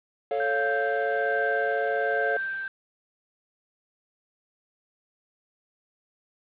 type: chord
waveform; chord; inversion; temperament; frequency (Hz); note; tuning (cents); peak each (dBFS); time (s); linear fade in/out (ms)
triangle; A augmented; none; equal; 440 / 554.4 / 698.5; A4 / C#5 / E#5; 0 / 0 / 0; -27; 0.31-2.37; 2
type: tone with tremolo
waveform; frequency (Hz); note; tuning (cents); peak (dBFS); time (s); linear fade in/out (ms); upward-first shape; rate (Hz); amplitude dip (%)
sine; 1568; G6; 0; -26; 0.4-2.68; 2; sine; 1.2; 40
effects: resampled to 8000 Hz + 8-bit